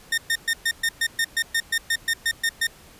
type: tone bursts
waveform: sawtooth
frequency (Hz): 1828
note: A#6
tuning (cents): -34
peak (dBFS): -16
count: 15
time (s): 0.12-2.67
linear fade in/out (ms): 5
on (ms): 58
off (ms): 120
effects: pink hiss -49 dBFS RMS until 2.99 s + resampled to 32000 Hz